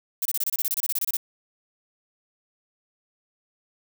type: noise bursts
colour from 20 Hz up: violet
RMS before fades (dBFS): -25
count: 16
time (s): 0.22-1.169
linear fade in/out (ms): 2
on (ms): 34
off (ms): 27
effects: none